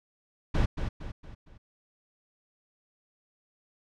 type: noise with echo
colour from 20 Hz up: brown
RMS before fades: -24 dBFS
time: 0.54-0.66 s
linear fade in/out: 10 ms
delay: 230 ms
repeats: 4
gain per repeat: -7 dB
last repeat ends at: 1.58 s
effects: low-pass 5000 Hz 12 dB/octave